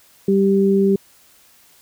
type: tone pair together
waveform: sine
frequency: 195.95 / 391.9 Hz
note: G3 / G4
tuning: 0 / 0 cents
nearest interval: octave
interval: 1200 cents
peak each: -15 dBFS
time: 0.28-0.96 s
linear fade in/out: 5 ms
effects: white hiss -52 dBFS RMS until 1.81 s